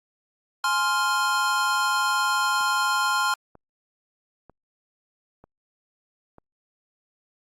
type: chord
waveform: square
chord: F minor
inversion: first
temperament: equal with one note detuned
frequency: 839.8 / 1046.5 / 1396.9 Hz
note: Ab5 / C6 / F6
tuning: +19 / 0 / 0 cents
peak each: -30 / -25 / -25 dBFS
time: 0.64-3.34 s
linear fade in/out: 2 ms
type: click train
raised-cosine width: 1 ms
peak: -33 dBFS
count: 5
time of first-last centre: 2.61-6.384 s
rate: 1.06 Hz
effects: low-pass 11000 Hz 12 dB/octave + Opus 48 kbps